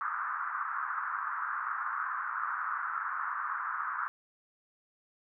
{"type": "band-pass noise", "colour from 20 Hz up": "pink", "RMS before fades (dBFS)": -35, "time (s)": [0.01, 4.08], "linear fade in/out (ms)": 0, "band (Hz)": [1100, 1500], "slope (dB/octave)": 48, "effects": []}